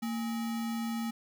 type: tone with sample-and-hold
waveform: sine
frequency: 228.6 Hz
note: A#3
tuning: 34 cents flat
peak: -31 dBFS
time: 0.02-1.11 s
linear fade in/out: 10 ms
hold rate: 1050 Hz
effects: none